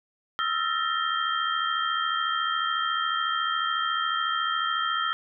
sine tone cluster, 1289 / 1363 / 1779 / 1871 / 3179 Hz, E6 / F6 / A6 / A#6 / G7, -39 / -43 / +19 / +6 / +24 cents, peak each -29 / -28 / -35 / -36 / -31 dBFS, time 0.39-5.13 s, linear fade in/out 0 ms, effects none

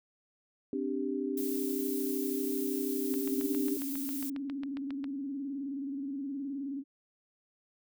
sine chord, C suspended second, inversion none, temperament just, 261.6 / 294.3 / 392.4 Hz, C4 / D4 / G4, 0 / +4 / +2 cents, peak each -35 dBFS, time 0.73-3.77 s, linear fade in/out 2 ms
violet noise, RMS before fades -40 dBFS, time 1.37-4.3 s, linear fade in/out 5 ms
sine tone with vibrato, 276.5 Hz, C#4, 4 cents flat, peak -34 dBFS, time 3.08-6.84 s, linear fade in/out 50 ms, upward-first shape square, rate 19 Hz, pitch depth 61 cents each way
click train, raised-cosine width 0.3 ms, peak -29 dBFS, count 15, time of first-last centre 3.14-5.042 s, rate 7.36 Hz
effects none

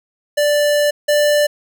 square tone pair in turn, 587.3 / 589.7 Hz, D5 / D5, 0 / +7 cents, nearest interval unison, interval 7 cents, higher second, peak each -13 / -12 dBFS, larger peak second, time 0.37-0.91 / 1.08-1.47 s, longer first, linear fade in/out 10 ms, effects none

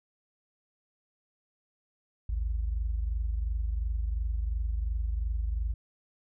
sine tone pair together, 54.06 / 76.9 Hz, A1 / D#2, -30 / -20 cents, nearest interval tritone, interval 610 cents, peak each -28 / -36 dBFS, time 2.29-5.74 s, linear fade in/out 5 ms, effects none

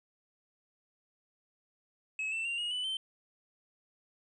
triangle tone with pitch steps, 2574 / 2671 / 2772 / 2876 / 2984 / 3097 Hz, E7 / E7 / F7 / F#7 / F#7 / G7, -42 / +22 / -14 / -50 / +14 / -22 cents, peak -31 dBFS, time 2.19-2.97 s, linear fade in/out 2 ms, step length 130 ms, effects resampled to 24000 Hz

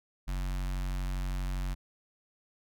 square tone with notch filter, 46.25 Hz, F#1, in tune, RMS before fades -33 dBFS, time 0.27-1.75 s, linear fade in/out 20 ms, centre 440 Hz, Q 0.93, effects none

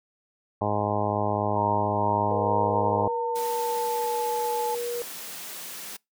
harmonic tone, 103.83 Hz, G#2, in tune, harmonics 1 / 2 / 3 / 4 / 5 / 6 / 7 / 8 / 9 / 10, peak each -31 / -33 / -35 / -33 / -35 / -30 / -33 / -30 / -34 / -35 dBFS, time 0.61-3.08 s, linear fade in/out 5 ms
sine tone with pitch glide, 932.3 to 864.9 Hz, A#5 to A5, 0 to -30 cents, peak -27 dBFS, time 1.56-4.75 s, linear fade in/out 5 ms, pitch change -130 cents, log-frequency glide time 2.61-4.27 s
sine tone, 478.1 Hz, A#4, 44 cents sharp, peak -28 dBFS, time 2.31-5.02 s, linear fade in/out 0 ms
white high-pass noise, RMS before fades -38 dBFS, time 3.35-5.97 s, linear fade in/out 10 ms, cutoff 140 Hz, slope 48 dB/octave
effects noise-tail reverb RT60 0.2 s tail -25 dB re dry

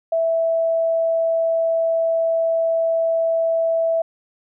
sine tone, 658 Hz, E5, 3 cents flat, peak -16 dBFS, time 0.12-4.02 s, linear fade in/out 5 ms, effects none

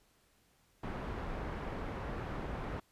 pink low-pass noise, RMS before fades -40 dBFS, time 0.83-2.8 s, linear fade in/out 5 ms, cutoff 1500 Hz, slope 12 dB/octave, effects pink hiss -70 dBFS RMS until 2.91 s + resampled to 32000 Hz

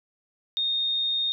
sine tone, 3687 Hz, A#7, 20 cents flat, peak -23 dBFS, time 0.57-1.32 s, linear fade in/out 0 ms, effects none

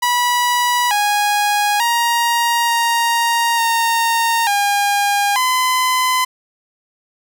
sawtooth tone with pitch steps, 976 / 825 / 940 / 934 / 922 / 810 / 1018 Hz, B5 / G#5 / A#5 / A#5 / A#5 / G#5 / C6, -21 / -12 / +14 / +3 / -19 / -43 / -48 cents, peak -10 dBFS, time 0.02-6.25 s, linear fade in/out 10 ms, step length 890 ms, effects none

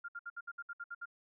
sine tone bursts, 1400 Hz, F6, 4 cents sharp, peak -40 dBFS, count 10, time 0.04-1.057 s, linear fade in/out 10 ms, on 45 ms, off 63 ms, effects none

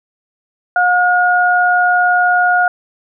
sine tone pair together, 718.5 / 1437 Hz, F5 / F6, +49 / +49 cents, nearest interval octave, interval 1200 cents, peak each -12 dBFS, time 0.76-2.68 s, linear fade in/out 2 ms, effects none

